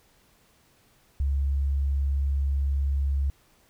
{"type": "tone", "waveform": "sine", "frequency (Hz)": 69.3, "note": "C#2", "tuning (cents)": 0, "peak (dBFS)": -22, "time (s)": [1.2, 3.3], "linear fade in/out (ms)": 0, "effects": ["pink hiss -62 dBFS RMS until 3.69 s"]}